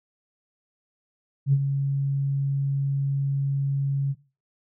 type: tone with ADSR envelope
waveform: sine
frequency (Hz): 138.59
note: C#3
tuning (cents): 0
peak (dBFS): -13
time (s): 1.46-4.15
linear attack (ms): 69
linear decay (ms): 55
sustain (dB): -8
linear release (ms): 41
effects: noise-tail reverb RT60 0.3 s tail -17 dB re dry + tanh soft clip ceiling -9 dBFS